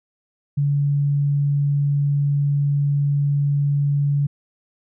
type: tone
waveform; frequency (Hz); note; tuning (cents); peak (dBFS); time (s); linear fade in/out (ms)
sine; 142.9; D3; -47; -16; 0.57-4.27; 10
effects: none